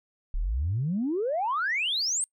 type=exponential sweep; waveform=sine; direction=up; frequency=32.7 to 8800 Hz; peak=-24 dBFS; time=0.34-2.24 s; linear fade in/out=0 ms; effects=noise-tail reverb RT60 0.1 s tail -26 dB re dry + tanh soft clip ceiling -20 dBFS